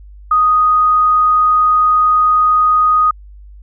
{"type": "tone", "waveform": "sine", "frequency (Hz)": 1244.5, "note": "D#6", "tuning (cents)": 0, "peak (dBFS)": -8, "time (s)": [0.31, 3.11], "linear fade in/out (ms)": 5, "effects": ["added 50 Hz sine -34 dBFS peak until 3.62 s"]}